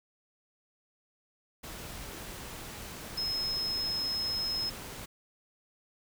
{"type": "tone in noise", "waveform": "sine", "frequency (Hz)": 5160, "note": "E8", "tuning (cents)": -38, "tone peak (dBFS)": -30, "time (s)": [3.17, 4.7], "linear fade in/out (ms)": 10, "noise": "pink", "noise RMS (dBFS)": -43, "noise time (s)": [1.63, 5.06], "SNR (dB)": 10, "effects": []}